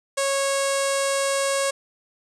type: tone with low-pass filter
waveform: sawtooth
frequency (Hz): 550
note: C#5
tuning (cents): -14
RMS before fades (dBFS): -23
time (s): 0.17-1.71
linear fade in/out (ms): 10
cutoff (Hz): 8500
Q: 3.4
effects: none